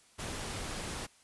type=noise; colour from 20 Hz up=pink; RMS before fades=-39 dBFS; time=0.18-1.07 s; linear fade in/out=20 ms; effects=white hiss -63 dBFS RMS until 1.23 s + resampled to 24000 Hz